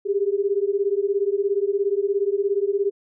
sine beating tone pair, 392 / 409 Hz, G4 / G#4, 0 / -26 cents, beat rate 17 Hz, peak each -22 dBFS, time 0.05-2.91 s, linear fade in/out 20 ms, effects none

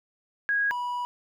sine / triangle tone pair in turn, 1647 / 977.1 Hz, G#6 / B5, -15 / -19 cents, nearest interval major sixth, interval 904 cents, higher first, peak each -22 / -26 dBFS, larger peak first, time 0.49-0.71 / 0.71-1.05 s, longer second, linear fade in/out 0 ms, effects none

